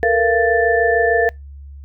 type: tone cluster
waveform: sine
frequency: 449.4 / 476 / 684 / 1765 Hz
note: A4 / A#4 / F5 / A6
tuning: +37 / +36 / -36 / +5 cents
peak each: -18 dBFS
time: 0.03-1.29 s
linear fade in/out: 0 ms
effects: noise-tail reverb RT60 0.2 s tail -26 dB re dry + added 70 Hz sine -33 dBFS peak until 1.84 s